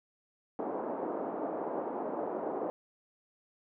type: band-pass noise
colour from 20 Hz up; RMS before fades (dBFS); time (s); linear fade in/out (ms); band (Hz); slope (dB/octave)
pink; -36; 0.59-2.7; 0; 280 to 910; 24
effects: none